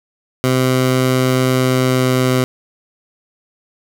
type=tone with pitch glide; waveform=15% pulse; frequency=128.9 to 128.08 Hz; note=C3 to C3; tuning=-26 to -37 cents; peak=-6 dBFS; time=0.44-2.44 s; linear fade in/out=0 ms; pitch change=-11 cents; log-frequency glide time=1.54-2.29 s; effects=none